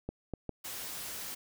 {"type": "clicks", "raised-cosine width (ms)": 2, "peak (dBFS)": -23, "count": 3, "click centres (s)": [0.09, 0.337, 0.493]}
{"type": "noise", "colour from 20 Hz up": "white", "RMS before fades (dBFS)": -41, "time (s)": [0.64, 1.35], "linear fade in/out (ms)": 10}
{"effects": []}